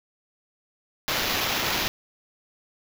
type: noise with sample-and-hold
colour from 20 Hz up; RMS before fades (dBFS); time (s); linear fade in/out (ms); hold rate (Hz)
violet; -26; 1.08-1.88; 0; 8820
effects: none

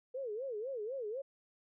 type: tone with vibrato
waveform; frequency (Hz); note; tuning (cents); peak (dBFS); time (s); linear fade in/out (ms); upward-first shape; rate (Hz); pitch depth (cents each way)
sine; 477.2; A#4; +41; -37; 0.14-1.22; 10; sine; 4; 250
effects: none

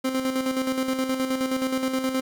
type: tone with tremolo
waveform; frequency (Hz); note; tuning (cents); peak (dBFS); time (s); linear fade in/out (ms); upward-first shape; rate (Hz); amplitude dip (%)
30% pulse; 261.6; C4; 0; -19; 0.04-2.21; 10; square; 9.5; 50
effects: none

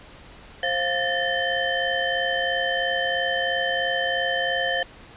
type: tone cluster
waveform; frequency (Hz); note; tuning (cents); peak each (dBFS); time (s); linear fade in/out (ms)
sine; 530 / 701 / 1750 / 1813 / 3090; C5 / F5 / A6 / A#6 / G7; +22 / +6 / -10 / -49 / -26; -28; 0.63-4.83; 2
effects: pink hiss -46 dBFS RMS until 5.16 s + resampled to 8000 Hz

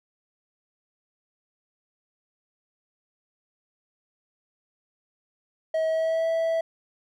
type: tone with pitch glide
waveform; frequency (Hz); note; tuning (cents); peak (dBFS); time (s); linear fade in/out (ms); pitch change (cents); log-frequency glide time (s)
triangle; 640 to 655.7; D#5 to E5; +49 to -9; -20; 5.74-6.61; 5; +42; 5.87-6.28
effects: none

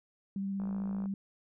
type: tone with vibrato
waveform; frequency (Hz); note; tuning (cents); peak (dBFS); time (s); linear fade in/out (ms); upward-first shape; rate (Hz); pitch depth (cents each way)
sine; 196; G3; 0; -32; 0.36-1.14; 2; sine; 16; 13
type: click train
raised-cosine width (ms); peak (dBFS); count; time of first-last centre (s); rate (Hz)
1; -34; 26; 0.6-1.058; 54.6
effects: none

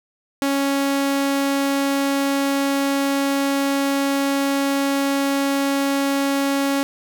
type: tone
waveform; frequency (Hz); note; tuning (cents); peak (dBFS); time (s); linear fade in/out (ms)
sawtooth; 277.2; C#4; 0; -14; 0.42-6.83; 0
effects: none

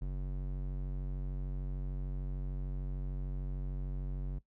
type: tone with band-pass filter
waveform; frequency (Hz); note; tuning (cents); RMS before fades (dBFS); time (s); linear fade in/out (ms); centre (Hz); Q
square; 46.67; F#1; +16; -37; 0.01-4.39; 10; 93; 0.96
effects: noise-tail reverb RT60 0.1 s tail -17 dB re dry

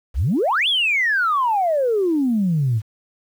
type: exponential two-way sweep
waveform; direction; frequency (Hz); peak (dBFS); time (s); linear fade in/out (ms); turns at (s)
sine; up then down; 49.81 to 3520 to 102.2; -15; 0.14-2.82; 50; 0.68
effects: tanh soft clip ceiling -11 dBFS + 8-bit

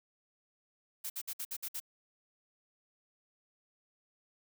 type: noise bursts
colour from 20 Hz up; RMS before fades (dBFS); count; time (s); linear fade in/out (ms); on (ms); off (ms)
blue; -39; 7; 1.04-1.802; 10; 60; 57
effects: none

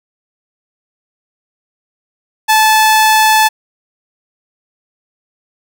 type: tone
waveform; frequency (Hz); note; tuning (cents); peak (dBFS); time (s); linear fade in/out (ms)
sawtooth; 870; A5; -20; -3; 2.48-3.49; 20
effects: none

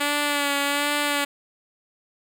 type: tone with vibrato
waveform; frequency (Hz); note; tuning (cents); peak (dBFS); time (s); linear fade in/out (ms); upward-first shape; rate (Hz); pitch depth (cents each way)
5% pulse; 287.5; D4; -37; -10; 0-1.25; 10; sine; 1.3; 30
effects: none

